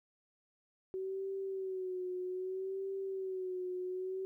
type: tone with vibrato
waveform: sine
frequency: 376.1 Hz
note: F#4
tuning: 28 cents sharp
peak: -36 dBFS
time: 0.94-4.25 s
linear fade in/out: 0 ms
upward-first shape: sine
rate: 0.63 Hz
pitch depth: 55 cents each way
effects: 13-bit